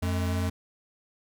square tone pair together, 89.59 / 213.7 Hz, F2 / G#3, +45 / +50 cents, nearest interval octave + minor third, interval 1505 cents, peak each -27 / -34 dBFS, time 0.02-0.5 s, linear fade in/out 10 ms, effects none

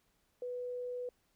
sine tone, 493.9 Hz, B4, in tune, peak -37 dBFS, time 0.42-1.09 s, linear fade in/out 2 ms, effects pink hiss -75 dBFS RMS until 1.35 s

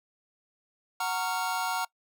square chord, Gb major seventh, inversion none, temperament just, 740 / 925 / 1110 / 1387.5 Hz, Gb5 / Bb5 / Db6 / F6, 0 / -14 / +2 / -12 cents, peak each -34 / -33 / -39 / -34 dBFS, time 1-1.85 s, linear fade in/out 5 ms, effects noise-tail reverb RT60 0.1 s tail -23 dB re dry

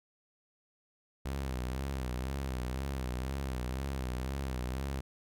sawtooth tone with vibrato, 65.2 Hz, C2, 5 cents flat, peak -30 dBFS, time 1.25-5.01 s, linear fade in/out 10 ms, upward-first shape sine, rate 2 Hz, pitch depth 93 cents each way, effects none

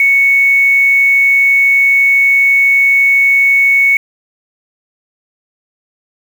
sine tone with quantisation, 2217 Hz, C#7, in tune, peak -6 dBFS, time 0-3.97 s, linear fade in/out 2 ms, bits 5, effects none

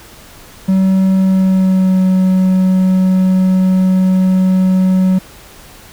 triangle tone with pitch glide, 190.1 to 186.62 Hz, F#3 to F#3, +47 to +15 cents, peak -6 dBFS, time 0.68-5.19 s, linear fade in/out 10 ms, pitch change -32 cents, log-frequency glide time 1.16-2.03 s, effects pink hiss -38 dBFS RMS until 5.92 s

